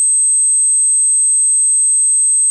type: tone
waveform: sine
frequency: 8250 Hz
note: C9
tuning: 25 cents flat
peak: -9 dBFS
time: 0-2.5 s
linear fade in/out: 0 ms
effects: none